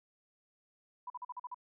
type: tone bursts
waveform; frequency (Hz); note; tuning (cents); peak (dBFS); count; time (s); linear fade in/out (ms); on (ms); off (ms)
sine; 987.8; B5; 0; -39; 7; 1.07-1.545; 5; 31; 43
effects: none